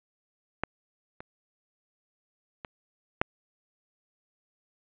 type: clicks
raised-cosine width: 0.5 ms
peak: -12 / -26 / -22 / -7 dBFS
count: 4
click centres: 0.636 / 1.205 / 2.648 / 3.215 s
effects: resampled to 8000 Hz + 7-bit